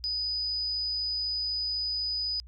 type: tone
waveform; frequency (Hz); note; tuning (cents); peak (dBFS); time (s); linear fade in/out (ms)
sine; 4978; D#8; 0; -28; 0.04-2.4; 0
effects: added 60 Hz sine -45 dBFS peak until 2.47 s